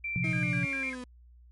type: tone with pitch glide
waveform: sine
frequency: 2349 to 2365 Hz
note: D7 to D7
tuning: 0 to +12 cents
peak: -31 dBFS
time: 0.04-0.9 s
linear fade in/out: 5 ms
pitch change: +12 cents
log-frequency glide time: 0.16-0.4 s
type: chord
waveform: sine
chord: Bb suspended second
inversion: none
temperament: just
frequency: 116.54 / 131.11 / 174.81 Hz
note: Bb2 / C3 / F3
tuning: 0 / +4 / +2 cents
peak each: -35 / -32 / -31 dBFS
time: 0.16-0.65 s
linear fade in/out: 0 ms
type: tone with vibrato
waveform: sine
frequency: 1864.7 Hz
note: A#6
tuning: in tune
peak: -37 dBFS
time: 0.23-0.95 s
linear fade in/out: 5 ms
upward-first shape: square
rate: 5 Hz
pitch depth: 240 cents each way
type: exponential sweep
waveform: 35% pulse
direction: down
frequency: 321.9 to 246.9 Hz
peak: -36 dBFS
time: 0.24-1.04 s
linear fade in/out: 2 ms
effects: added 60 Hz sine -52 dBFS peak until 1.51 s + MP3 48 kbps